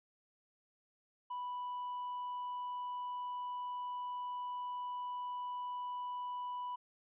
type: tone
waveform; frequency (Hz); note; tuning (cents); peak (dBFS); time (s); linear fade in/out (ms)
triangle; 987.8; B5; 0; -36; 1.3-6.76; 10
effects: tanh soft clip ceiling -32 dBFS + resampled to 8000 Hz